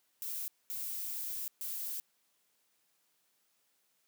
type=noise bursts at uneven times; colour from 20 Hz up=violet; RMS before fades=-39 dBFS; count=3; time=0.22-0.48 / 0.7-1.48 / 1.61-2 s; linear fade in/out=0 ms; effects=white hiss -75 dBFS RMS until 4.07 s + high-pass 150 Hz 12 dB/octave